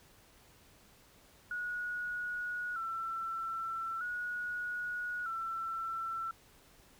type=tone with vibrato; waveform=sine; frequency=1396.9 Hz; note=F6; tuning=in tune; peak=-35 dBFS; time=1.51-6.31 s; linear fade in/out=2 ms; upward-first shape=square; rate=0.4 Hz; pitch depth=71 cents each way; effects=pink hiss -62 dBFS RMS until 6.99 s